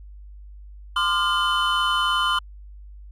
triangle tone cluster, 1035 / 1198 / 1404 / 3026 Hz, C6 / D6 / F6 / F#7, -19 / +34 / +9 / +38 cents, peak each -23 dBFS, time 0.96-2.39 s, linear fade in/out 5 ms, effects added 50 Hz sine -39 dBFS peak until 3.11 s

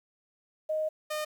sine / sawtooth tone pair in turn, 622.3 / 610.2 Hz, D#5 / D#5, 0 / -34 cents, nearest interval unison, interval 34 cents, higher first, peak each -27 dBFS, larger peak neither, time 0.69-0.89 / 1.1-1.25 s, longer first, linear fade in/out 10 ms, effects 10-bit

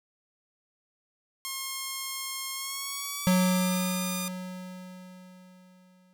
5% pulse tone with pitch glide, 1073 to 1211.4 Hz, C6 to D#6, +43 to -47 cents, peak -21 dBFS, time 1.45-4.28 s, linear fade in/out 0 ms, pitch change +210 cents, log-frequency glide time 2.53-3.81 s
square tone with exponential decay, 183.5 Hz, F#3, 14 cents flat, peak -20 dBFS, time 3.27-6.13 s, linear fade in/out 0 ms, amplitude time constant 620 ms
effects none

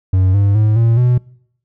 triangle tone with pitch steps, 93.6 / 100.32 / 107.52 / 115.24 / 123.51 Hz, F#2 / G2 / A2 / A#2 / B2, +20 / +41 / -39 / -19 / +1 cents, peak -7 dBFS, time 0.13-1.18 s, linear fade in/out 5 ms, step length 210 ms, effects noise-tail reverb RT60 0.7 s tail -24 dB re dry

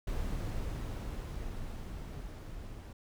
brown noise with level ramp, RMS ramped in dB -35 to -45 dBFS, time 0.07-2.93 s, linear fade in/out 5 ms, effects none

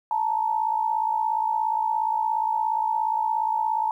sine tone pair together, 873.9 / 931 Hz, A5 / A#5, -12 / -2 cents, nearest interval minor second, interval 110 cents, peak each -23 / -26 dBFS, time 0.11-3.91 s, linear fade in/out 2 ms, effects 10-bit

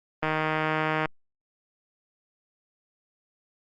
click train, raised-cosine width 0.5 ms, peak -11 dBFS, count 130, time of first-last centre 0.23-1.057 s, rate 156 Hz, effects Opus 32 kbps

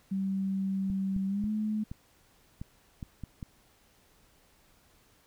sine tone with pitch glide, 192.9 to 214 Hz, G3 to A3, -28 to -48 cents, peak -28 dBFS, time 0.11-1.84 s, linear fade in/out 10 ms, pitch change +180 cents, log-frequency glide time 1.27-1.5 s
clicks, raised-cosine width 5 ms, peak -26 dBFS, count 8, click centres 0.901 / 1.164 / 1.44 / 1.915 / 2.615 / 3.028 / 3.237 / 3.428 s
effects pink hiss -64 dBFS RMS until 5.26 s

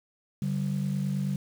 sine tone pair together, 143.1 / 192.46 Hz, D3 / G3, -45 / -32 cents, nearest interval perfect fourth, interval 513 cents, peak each -28 dBFS, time 0.42-1.36 s, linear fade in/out 2 ms, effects tanh soft clip ceiling -21 dBFS + 8-bit

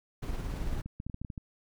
brown noise with tremolo, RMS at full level -33 dBFS, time 0.22-0.82 s, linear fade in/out 10 ms, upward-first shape sine, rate 18 Hz, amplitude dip 25%
clicks, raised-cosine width 5 ms, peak -26 dBFS, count 12, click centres 0.539 / 0.617 / 0.728 / 0.86 / 1.001 / 1.066 / 1.098 / 1.144 / 1.216 / 1.248 / 1.302 / 1.378 s
effects none

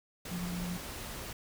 sine tone in noise, 176.8 Hz, F3, 22 cents sharp, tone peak -35 dBFS, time 0.31-0.77 s, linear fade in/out 5 ms, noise pink, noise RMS -42 dBFS, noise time 0.25-1.33 s, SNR +4 dB, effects none

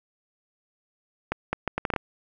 accelerating click train, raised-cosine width 0.5 ms, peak -10 dBFS, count 8, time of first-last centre 1.32-1.962 s, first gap 210 ms, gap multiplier 0.7, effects none

